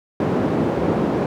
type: band-pass noise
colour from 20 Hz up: white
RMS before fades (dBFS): -20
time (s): 0.2-1.26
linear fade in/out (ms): 2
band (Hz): 140 to 400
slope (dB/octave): 12
effects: none